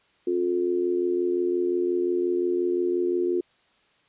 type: tone with amplitude modulation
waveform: sine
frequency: 356 Hz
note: F4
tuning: 33 cents sharp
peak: -18 dBFS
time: 0.27-3.41 s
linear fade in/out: 5 ms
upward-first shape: sine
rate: 85.7 Hz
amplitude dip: 75%
effects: white hiss -63 dBFS RMS until 4.08 s + resampled to 8000 Hz